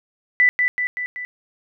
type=tone with echo; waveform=sine; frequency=1985 Hz; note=B6; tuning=8 cents sharp; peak=-11 dBFS; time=0.4-0.49 s; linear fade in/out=0 ms; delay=190 ms; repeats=4; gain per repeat=-4 dB; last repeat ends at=1.25 s; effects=none